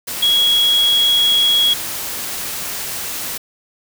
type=tone in noise; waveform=sine; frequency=3322 Hz; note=G#7; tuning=in tune; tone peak=-11 dBFS; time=0.22-1.74 s; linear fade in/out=10 ms; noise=white; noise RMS=-25 dBFS; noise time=0.07-3.38 s; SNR=+11 dB; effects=none